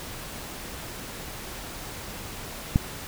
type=click; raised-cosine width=5 ms; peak=-6 dBFS; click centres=2.759 s; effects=pink hiss -38 dBFS RMS until 3.07 s